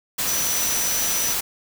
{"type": "tone in noise", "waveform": "sine", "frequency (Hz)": 5920, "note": "F#8", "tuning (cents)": 0, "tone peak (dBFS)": -24, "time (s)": [0.27, 1.34], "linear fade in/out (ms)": 10, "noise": "white", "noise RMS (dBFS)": -24, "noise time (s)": [0.18, 1.41], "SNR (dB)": -3, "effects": []}